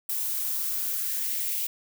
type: noise with high-pass filter sweep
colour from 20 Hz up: violet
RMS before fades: -29 dBFS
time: 0.09-1.67 s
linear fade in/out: 5 ms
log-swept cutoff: 720 to 2500 Hz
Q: 2.4
effects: none